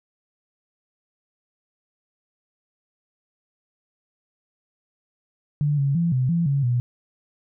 sine tone with pitch steps, 146.9 / 139.1 / 169.5 / 128.4 / 169.4 / 139.5 / 122.2 Hz, D3 / C#3 / E3 / C3 / E3 / C#3 / B2, +1 / +6 / +49 / -32 / +48 / +11 / -18 cents, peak -18 dBFS, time 5.61-6.8 s, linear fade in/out 0 ms, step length 170 ms, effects none

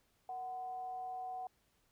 sine tone with frequency modulation, 744 Hz, F#5, 9 cents sharp, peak -40 dBFS, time 0.29-1.47 s, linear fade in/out 2 ms, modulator 276 Hz, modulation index 0.23, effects pink hiss -75 dBFS RMS until 1.91 s

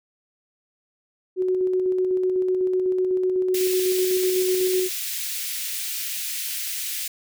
sine tone with tremolo, 370 Hz, F#4, in tune, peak -18 dBFS, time 1.36-4.89 s, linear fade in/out 50 ms, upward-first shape square, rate 8 Hz, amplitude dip 25%
white high-pass noise, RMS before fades -29 dBFS, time 3.54-7.08 s, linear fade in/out 5 ms, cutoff 2000 Hz, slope 24 dB/octave
effects none

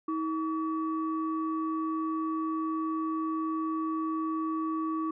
sine tone pair together, 319.3 / 1138 Hz, D#4 / C#6, +45 / +45 cents, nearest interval octave + minor seventh, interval 2200 cents, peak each -29 / -33 dBFS, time 0.08-5.11 s, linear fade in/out 5 ms, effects tanh soft clip ceiling -21 dBFS

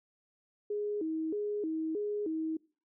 sine tone with vibrato, 363.8 Hz, F#4, 29 cents flat, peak -31 dBFS, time 0.7-2.57 s, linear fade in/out 5 ms, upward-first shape square, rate 1.6 Hz, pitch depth 230 cents each way, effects noise-tail reverb RT60 0.4 s tail -23 dB re dry

